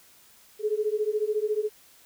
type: beating tone pair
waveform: sine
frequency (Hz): 418.5 / 432.5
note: G#4 / A4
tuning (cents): +13 / -30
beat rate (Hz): 14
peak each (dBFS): -27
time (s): 0.59-1.7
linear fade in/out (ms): 50
effects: white hiss -56 dBFS RMS until 2.05 s